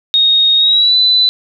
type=tone with pitch glide; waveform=sine; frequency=3729 to 3997 Hz; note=A#7 to B7; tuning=0 to +20 cents; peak=-7 dBFS; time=0.14-1.29 s; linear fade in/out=0 ms; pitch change=+120 cents; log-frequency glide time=0.57-0.96 s; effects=none